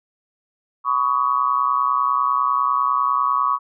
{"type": "tone with amplitude modulation", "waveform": "sine", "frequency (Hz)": 1126, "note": "C#6", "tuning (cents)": 27, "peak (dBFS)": -12, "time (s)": [0.84, 3.59], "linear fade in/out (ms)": 50, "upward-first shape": "sine", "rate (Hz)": 130, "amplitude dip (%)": 95, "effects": []}